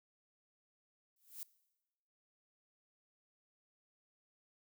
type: noise with exponential growth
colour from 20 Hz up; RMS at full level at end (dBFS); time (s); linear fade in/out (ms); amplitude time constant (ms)
violet; -42; 1.16-1.43; 2; 57
effects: noise-tail reverb RT60 1.0 s tail -20 dB re dry